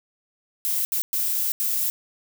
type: noise bursts at uneven times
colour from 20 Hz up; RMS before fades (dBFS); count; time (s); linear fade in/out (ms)
violet; -24; 4; 0.65-0.85 / 0.92-1.02 / 1.13-1.52 / 1.6-1.9; 0
effects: none

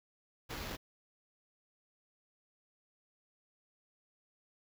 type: noise with sample-and-hold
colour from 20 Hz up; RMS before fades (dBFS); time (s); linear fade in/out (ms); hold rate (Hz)
pink; -42; 0.49-0.77; 20; 8820
effects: none

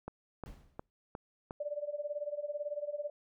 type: click train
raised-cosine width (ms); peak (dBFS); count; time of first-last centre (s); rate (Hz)
1; -26; 5; 0.08-1.509; 2.8
type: noise with exponential decay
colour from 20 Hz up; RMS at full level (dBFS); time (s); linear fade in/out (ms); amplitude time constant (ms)
brown; -45; 0.46-0.9; 0; 94
type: tone with tremolo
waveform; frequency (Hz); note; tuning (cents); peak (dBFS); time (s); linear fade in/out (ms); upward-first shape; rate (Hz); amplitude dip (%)
sine; 587.3; D5; 0; -32; 1.6-3.1; 5; sine; 18; 85
effects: none

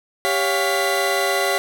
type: tone cluster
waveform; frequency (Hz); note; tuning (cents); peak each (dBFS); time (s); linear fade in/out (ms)
30% pulse; 395.6 / 558 / 705 / 1994; G4 / C#5 / F5 / B6; +16 / +11 / +16 / +16; -21; 0.25-1.58; 0
effects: none

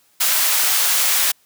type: high-pass noise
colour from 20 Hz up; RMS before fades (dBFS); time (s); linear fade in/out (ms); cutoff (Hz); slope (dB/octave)
white; -17; 0.2-1.32; 10; 810; 12
effects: white hiss -58 dBFS RMS until 1.45 s + high-pass 80 Hz 12 dB/octave

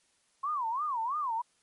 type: tone with vibrato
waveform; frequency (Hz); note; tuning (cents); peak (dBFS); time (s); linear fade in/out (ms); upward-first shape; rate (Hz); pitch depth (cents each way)
sine; 1046.5; C6; 0; -29; 0.43-1.42; 10; sine; 3; 280
effects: white hiss -70 dBFS RMS until 1.62 s + MP3 48 kbps

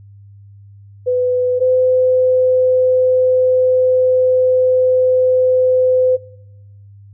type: tone pair in turn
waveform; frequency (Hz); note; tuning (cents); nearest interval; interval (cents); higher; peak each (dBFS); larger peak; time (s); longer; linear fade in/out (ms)
sine; 499.8 / 509.7; B4 / C5; +21 / -45; unison; 34; second; -12 / -10; second; 1.06-1.6 / 1.6-6.17; second; 20
effects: noise-tail reverb RT60 0.9 s tail -21 dB re dry + added 100 Hz sine -38 dBFS peak until 7.13 s

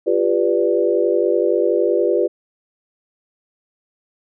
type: chord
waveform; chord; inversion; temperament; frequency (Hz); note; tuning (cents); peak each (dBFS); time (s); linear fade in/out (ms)
sine; G dominant seventh; third; equal with one note detuned; 349.2 / 399.8 / 493.9 / 587.3; F4 / G4 / B4 / D5; 0 / +34 / 0 / 0; -19 / -19 / -19 / -22; 0.06-2.28; 20
effects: none

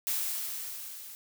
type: noise with level ramp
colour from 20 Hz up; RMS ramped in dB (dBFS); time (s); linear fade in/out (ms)
blue; -30 to -46; 0.07-1.15; 0
effects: none

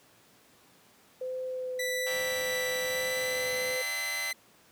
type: tone with vibrato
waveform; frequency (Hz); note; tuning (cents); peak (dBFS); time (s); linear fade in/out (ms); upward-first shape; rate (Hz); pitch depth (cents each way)
sine; 510; C5; -44; -32; 1.21-3.82; 5; sine; 1.2; 12
type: tone with pitch glide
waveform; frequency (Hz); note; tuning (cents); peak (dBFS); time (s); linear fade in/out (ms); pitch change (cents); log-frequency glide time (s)
sawtooth; 1975.5 to 2036; B6 to C7; 0 to -48; -28; 1.79-4.33; 5; +52; 2.82-3.68
type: chord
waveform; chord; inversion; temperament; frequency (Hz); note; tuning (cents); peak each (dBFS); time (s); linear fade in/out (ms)
10% pulse; E half-diminished seventh; third; equal with one note detuned; 578.9 / 659.3 / 784 / 932.3; D5 / E5 / G5 / Bb5; -25 / 0 / 0 / 0; -36 / -36 / -35 / -37; 2.06-4.32; 10
type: noise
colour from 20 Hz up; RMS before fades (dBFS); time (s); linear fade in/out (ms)
brown; -45; 2.1-3.77; 20
effects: pink hiss -60 dBFS RMS until 4.71 s + high-pass 150 Hz 12 dB/octave

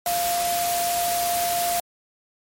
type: tone in noise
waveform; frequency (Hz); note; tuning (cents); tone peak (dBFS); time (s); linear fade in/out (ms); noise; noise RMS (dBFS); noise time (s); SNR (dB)
sine; 698.5; F5; 0; -22; 0.06-1.8; 2; white; -27; 0.06-1.8; +2
effects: MP3 64 kbps

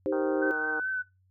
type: chord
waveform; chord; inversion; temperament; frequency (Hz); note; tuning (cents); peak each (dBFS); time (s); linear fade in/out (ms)
sine; C minor; first; equal; 311.1 / 392 / 523.3; Eb4 / G4 / C5; 0 / 0 / 0; -30; 0.06-0.51; 0
type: harmonic tone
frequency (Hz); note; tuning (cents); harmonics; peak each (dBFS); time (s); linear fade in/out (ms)
155.3; D#3; -3; 2 / 3 / 4 / 5 / 6 / 7 / 8 / 9 / 10; -40 / -36 / -48 / -38 / -44 / -48 / -45 / -45 / -45; 0.12-0.8; 5
type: tone with vibrato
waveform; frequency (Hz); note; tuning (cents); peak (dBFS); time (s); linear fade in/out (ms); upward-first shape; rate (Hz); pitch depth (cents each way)
sine; 1516; F#6; +42; -28; 0.41-1.03; 20; triangle; 4.6; 29
effects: noise-tail reverb RT60 0.2 s tail -20 dB re dry + added 93 Hz sine -63 dBFS peak until 1.3 s

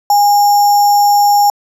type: tone with sample-and-hold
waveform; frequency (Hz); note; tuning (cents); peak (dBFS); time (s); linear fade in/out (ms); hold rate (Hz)
sine; 820; G#5; -22; -6; 0.1-1.5; 2; 6300
effects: resampled to 32000 Hz

